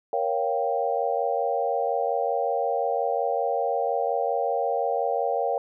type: chord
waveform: sine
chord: G half-diminished seventh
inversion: first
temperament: equal with one note detuned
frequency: 469.9 / 554.4 / 698.5 / 784 Hz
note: Bb4 / Db5 / F5 / G5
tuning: +14 / 0 / 0 / 0 cents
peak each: -28 dBFS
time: 0.13-5.58 s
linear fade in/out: 2 ms
effects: none